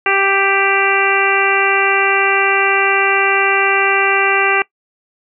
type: harmonic tone with a mistuned harmonic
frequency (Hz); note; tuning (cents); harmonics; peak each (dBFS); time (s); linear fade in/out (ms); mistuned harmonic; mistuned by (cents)
392; G4; 0; 1 / 2 / 3 / 4 / 5 / 6 / 7; -19 / -19 / -19 / -19 / -19 / -19 / -19; 0.06-4.62; 2; 5; +16
effects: noise-tail reverb RT60 0.1 s tail -21 dB re dry